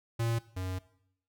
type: tone pair in turn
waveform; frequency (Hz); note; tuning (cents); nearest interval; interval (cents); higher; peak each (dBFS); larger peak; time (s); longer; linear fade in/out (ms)
square; 115.6 / 92.65; A#2 / F#2; -14 / +3; major third; 383; first; -29 / -34; first; 0.19-0.39 / 0.56-0.79; second; 10
effects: noise-tail reverb RT60 0.7 s tail -18 dB re dry